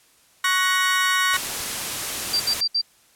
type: chord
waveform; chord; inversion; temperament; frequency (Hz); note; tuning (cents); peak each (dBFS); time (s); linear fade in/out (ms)
30% pulse; F# major; second; equal with one note detuned; 1108.7 / 1480 / 1885.2; C#6 / F#6 / A#6; 0 / 0 / +19; -20; 0.44-1.37; 5
type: noise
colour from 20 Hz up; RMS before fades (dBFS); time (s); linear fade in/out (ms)
white; -27; 1.33-2.61; 5
type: tone bursts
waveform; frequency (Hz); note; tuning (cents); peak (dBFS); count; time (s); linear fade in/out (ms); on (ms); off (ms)
sine; 4699; D8; 0; -18; 4; 2.33-2.816; 10; 72; 66
effects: white hiss -57 dBFS RMS until 3.15 s + low-pass 12000 Hz 12 dB/octave